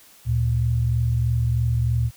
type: tone pair together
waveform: sine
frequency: 73.37 / 116.54 Hz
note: D2 / A#2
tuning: -1 / 0 cents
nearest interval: minor sixth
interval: 801 cents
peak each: -24 / -19 dBFS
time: 0.25-2.11 s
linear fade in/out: 50 ms
effects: white hiss -51 dBFS RMS until 2.16 s